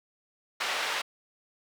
white band-pass noise, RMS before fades -31 dBFS, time 0.6-1.02 s, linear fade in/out 10 ms, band 640 to 2900 Hz, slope 12 dB/octave, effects none

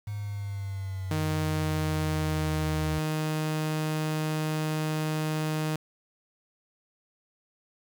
sine exponential sweep, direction down, 104.6 to 77.78 Hz, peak -31 dBFS, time 0.07-2.99 s, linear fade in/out 5 ms
sawtooth tone, 155.3 Hz, D#3, 3 cents flat, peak -23 dBFS, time 1.11-5.76 s, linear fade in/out 2 ms
effects 8-bit

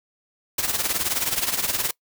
white noise with tremolo, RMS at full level -21 dBFS, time 0.58-1.91 s, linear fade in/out 5 ms, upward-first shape triangle, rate 19 Hz, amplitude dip 80%, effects noise-tail reverb RT60 0.1 s tail -23 dB re dry

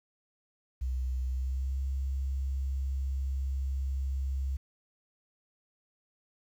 sine tone with pitch glide, 63.7 to 67.14 Hz, C2 to C2, -46 to +45 cents, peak -29 dBFS, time 0.81-4.57 s, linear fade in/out 10 ms, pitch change +91 cents, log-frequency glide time 1.25-1.81 s, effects 10-bit

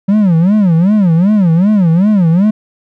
triangle tone with vibrato, 186.5 Hz, F#3, 14 cents sharp, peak -4 dBFS, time 0.08-2.51 s, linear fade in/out 10 ms, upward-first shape sine, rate 2.6 Hz, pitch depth 250 cents each way, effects none

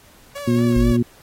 sawtooth tone with vibrato, 558 Hz, C#5, 11 cents sharp, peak -25 dBFS, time 0.35-0.97 s, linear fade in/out 10 ms, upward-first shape triangle, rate 4.2 Hz, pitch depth 69 cents each way
harmonic tone, 119.4 Hz, A#2, 42 cents sharp, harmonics 1 / 2 / 3, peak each -20 / -16 / -22 dBFS, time 0.47-1.03 s, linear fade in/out 10 ms
sine tone, 52.3 Hz, G#1, 13 cents sharp, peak -17 dBFS, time 0.76-0.92 s, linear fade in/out 5 ms
effects pink hiss -50 dBFS RMS until 1.22 s + AAC 48 kbps

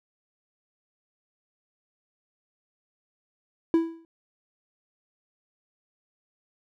triangle tone with exponential decay, 329.6 Hz, E4, in tune, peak -13 dBFS, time 3.74-4.05 s, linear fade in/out 1 ms, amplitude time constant 66 ms, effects none

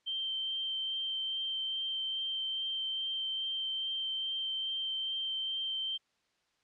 sine tone with vibrato, 3130 Hz, G7, 3 cents flat, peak -32 dBFS, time 0.06-5.98 s, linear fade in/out 20 ms, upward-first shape sine, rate 2.4 Hz, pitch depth 8 cents each way, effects white hiss -75 dBFS RMS until 6.63 s + low-pass 5000 Hz 12 dB/octave

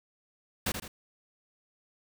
pink noise with echo, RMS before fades -30 dBFS, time 0.66-0.72 s, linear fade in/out 5 ms, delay 80 ms, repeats 2, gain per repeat -7 dB, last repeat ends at 0.88 s, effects none

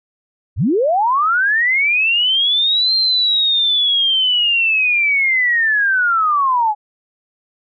sine linear two-way sweep, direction up then down, 58.6 to 4186 to 820 Hz, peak -12 dBFS, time 0.56-6.75 s, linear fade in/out 50 ms, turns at 2.95 s, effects none

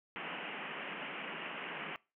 white band-pass noise, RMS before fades -43 dBFS, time 0.16-1.96 s, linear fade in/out 0 ms, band 150 to 3000 Hz, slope 96 dB/octave, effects noise-tail reverb RT60 0.3 s tail -23 dB re dry

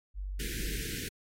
sine tone, 48.12 Hz, G1, 31 cents flat, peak -34 dBFS, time 0.14-0.83 s, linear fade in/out 50 ms
pink band-stop noise, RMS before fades -38 dBFS, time 0.39-1.09 s, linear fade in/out 10 ms, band 480 to 1500 Hz, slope 96 dB/octave
effects AAC 48 kbps

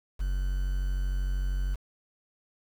triangle tone with quantisation, 46.49 Hz, F#1, 9 cents sharp, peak -24 dBFS, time 0.19-1.76 s, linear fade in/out 20 ms, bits 8, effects none

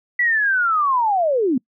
sine linear sweep, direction down, 1975.5 to 233.1 Hz, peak -15 dBFS, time 0.19-1.58 s, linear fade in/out 5 ms, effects noise-tail reverb RT60 0.1 s tail -26 dB re dry

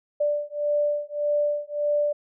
sine beating tone pair, 587.3 / 589 Hz, D5 / D5, 0 / +5 cents, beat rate 1.7 Hz, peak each -25 dBFS, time 0.2-2.13 s, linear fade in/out 10 ms, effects none

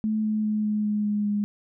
sine tone with pitch steps, 216.5 / 214.8 / 213 / 211.3 / 209.6 / 207.9 / 206.2 Hz, A3 / A3 / G#3 / G#3 / G#3 / G#3 / G#3, -28 / -41 / +44 / +30 / +16 / +2 / -12 cents, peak -22 dBFS, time 0.04-1.44 s, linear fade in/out 0 ms, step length 200 ms, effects none

